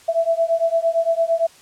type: beating tone pair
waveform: sine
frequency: 659 / 667.8 Hz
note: E5 / E5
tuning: -1 / +22 cents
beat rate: 8.8 Hz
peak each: -19 dBFS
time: 0.08-1.47 s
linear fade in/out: 10 ms
effects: white hiss -48 dBFS RMS until 1.61 s + low-pass 9000 Hz 12 dB/octave